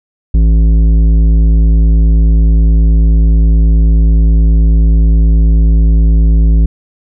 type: tone with tanh clipping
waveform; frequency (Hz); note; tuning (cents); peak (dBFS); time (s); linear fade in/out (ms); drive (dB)
sine; 54.7; A1; -9; -6; 0.34-6.66; 5; 11
effects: none